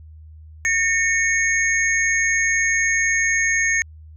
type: tone cluster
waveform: sine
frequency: 1822 / 2214 / 6490 Hz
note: A#6 / C#7 / G#8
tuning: -40 / -3 / -41 cents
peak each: -19 / -21 / -24 dBFS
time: 0.65-3.82 s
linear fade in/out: 0 ms
effects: added 78 Hz sine -39 dBFS peak until 4.16 s